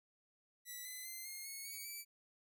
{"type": "tone with pitch steps", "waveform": "5% pulse", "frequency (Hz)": [1965, 2019, 2075, 2132, 2190, 2251, 2313], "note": ["B6", "B6", "C7", "C7", "C#7", "C#7", "D7"], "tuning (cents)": [-9, 38, -15, 32, -22, 26, -27], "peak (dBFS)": -36, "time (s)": [0.65, 2.05], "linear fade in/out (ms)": 50, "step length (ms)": 200, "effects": []}